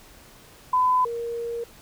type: tone pair in turn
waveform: sine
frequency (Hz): 1008 / 468.4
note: B5 / A#4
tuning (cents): +35 / +8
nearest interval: octave + minor second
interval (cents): 1327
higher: first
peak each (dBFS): -17 / -27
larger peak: first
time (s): 0.73-1.05 / 1.05-1.64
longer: second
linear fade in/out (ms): 5
effects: pink hiss -50 dBFS RMS until 1.81 s